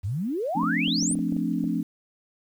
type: exponential sweep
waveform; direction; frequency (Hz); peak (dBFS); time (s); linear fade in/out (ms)
sine; up; 85.9 to 9956; -25; 0.03-1.15; 20
type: chord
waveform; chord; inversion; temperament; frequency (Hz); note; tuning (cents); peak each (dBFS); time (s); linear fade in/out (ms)
sine; D minor seventh; first; equal; 174.61 / 220 / 261.6 / 293.7; F3 / A3 / C4 / D4; 0 / 0 / 0 / 0; -29; 0.55-1.83; 10
type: clicks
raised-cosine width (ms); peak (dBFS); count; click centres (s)
2; -27; 9; 0.633 / 0.88 / 1.027 / 1.112 / 1.154 / 1.19 / 1.324 / 1.366 / 1.641
effects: 9-bit